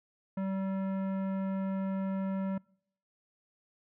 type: tone with tanh clipping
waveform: sine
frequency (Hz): 192.4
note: G3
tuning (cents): -32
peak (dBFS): -33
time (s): 0.37-2.58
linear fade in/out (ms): 5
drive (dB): 18
effects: noise-tail reverb RT60 0.7 s tail -26 dB re dry + low-pass 2000 Hz 12 dB/octave